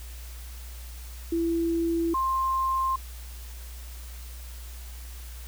sine tone pair in turn, 334.2 / 1055.5 Hz, E4 / C6, +24 / +15 cents, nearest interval octave + minor sixth, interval 1991 cents, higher second, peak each -23 dBFS, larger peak neither, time 1.32-2.14 / 2.14-2.96 s, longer neither, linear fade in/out 5 ms, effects added 60 Hz sine -38 dBFS peak until 5.47 s + white hiss -48 dBFS RMS until 5.47 s

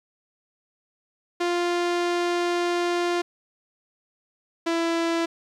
sawtooth tone pair in turn, 349.2 / 333.7 Hz, F4 / E4, 0 / +21 cents, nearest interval minor second, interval 79 cents, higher first, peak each -18 dBFS, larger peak neither, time 1.4-3.22 / 4.66-5.26 s, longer first, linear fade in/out 10 ms, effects low-pass 6000 Hz 12 dB/octave + 10-bit

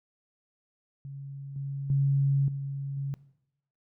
sine tone with level steps, 138.59 Hz, C#3, in tune, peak -37 / -31 / -21 / -31 / -29 dBFS, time 1.05-3.14 s, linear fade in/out 0 ms, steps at 1.56 / 1.9 / 2.48 / 2.97 s, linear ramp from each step 2 ms, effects noise-tail reverb RT60 0.8 s tail -19 dB re dry

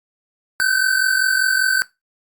square tone pair together, 1509.9 / 1555 Hz, F#6 / G6, +35 / -14 cents, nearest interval minor second, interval 51 cents, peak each -19 dBFS, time 0.6-1.82 s, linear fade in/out 0 ms, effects noise-tail reverb RT60 0.2 s tail -19 dB re dry + Opus 48 kbps

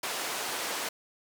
pink band-pass noise, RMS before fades -34 dBFS, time 0.03-0.89 s, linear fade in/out 5 ms, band 520 to 13000 Hz, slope 12 dB/octave, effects none

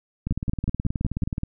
two click trains, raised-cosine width 5 ms, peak -12 / -14 dBFS, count 6 / 23, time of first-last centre 0.31-1.234 / 0.27-1.434 s, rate 5.41 / 18.9 Hz, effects none

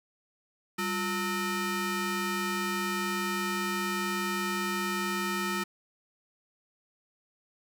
20% pulse ring-modulated tone, 549 Hz, C#5, 17 cents flat, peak -21 dBFS, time 0.78-5.64 s, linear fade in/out 10 ms, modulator 746 Hz, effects none

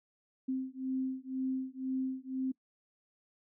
sine beating tone pair, 260.6 / 262.6 Hz, C4 / C4, -7 / +6 cents, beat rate 2 Hz, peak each -36 / -36 dBFS, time 0.48-2.52 s, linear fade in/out 10 ms, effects noise-tail reverb RT60 0.1 s tail -23 dB re dry

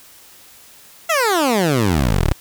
15% pulse exponential sweep, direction down, 689 to 31.18 Hz, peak -8 dBFS, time 1.09-2.33 s, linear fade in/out 10 ms, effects white hiss -45 dBFS RMS until 2.4 s

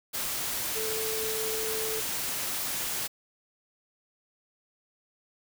sine tone in noise, 440 Hz, A4, in tune, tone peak -33 dBFS, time 0.75-2.01 s, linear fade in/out 20 ms, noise white, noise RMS -32 dBFS, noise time 0.13-3.08 s, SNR -4 dB, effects none

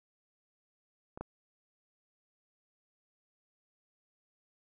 clicks, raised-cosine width 1 ms, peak -30 / -24 dBFS, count 2, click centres 1.175 / 1.21 s, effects none

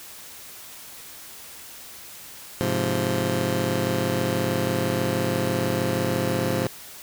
15% pulse chord, F minor, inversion first, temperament just, 104.77 / 130.96 / 174.61 Hz, Ab2 / C3 / F3, +16 / +2 / 0 cents, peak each -21 dBFS, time 2.61-6.67 s, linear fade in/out 0 ms, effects white hiss -42 dBFS RMS until 7.02 s

